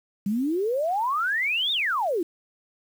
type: exponential two-way sweep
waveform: sine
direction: up then down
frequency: 191.8 to 3762 to 312.8 Hz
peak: -22 dBFS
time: 0.26-2.23 s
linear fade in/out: 5 ms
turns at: 1.72 s
effects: 8-bit